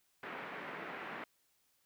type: band-pass noise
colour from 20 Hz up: white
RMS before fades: -45 dBFS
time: 0.23-1.24 s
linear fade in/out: 2 ms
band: 160 to 2100 Hz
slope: 24 dB/octave
effects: white hiss -75 dBFS RMS until 1.85 s